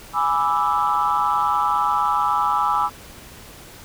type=chord; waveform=sine; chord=E dominant seventh; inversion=first; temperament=equal; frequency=830.6 / 987.8 / 1174.7 / 1318.5 Hz; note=G#5 / B5 / D6 / E6; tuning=0 / 0 / 0 / 0 cents; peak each=-22 dBFS; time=0.13-2.9 s; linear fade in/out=50 ms; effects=tanh soft clip ceiling -9 dBFS + pink hiss -42 dBFS RMS until 3.84 s